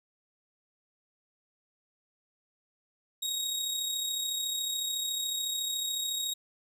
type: tone with amplitude modulation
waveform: 25% pulse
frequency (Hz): 3772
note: A#7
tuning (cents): +20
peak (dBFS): -25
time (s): 3.22-6.34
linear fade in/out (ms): 10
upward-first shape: sine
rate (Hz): 33.9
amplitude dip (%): 40
effects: none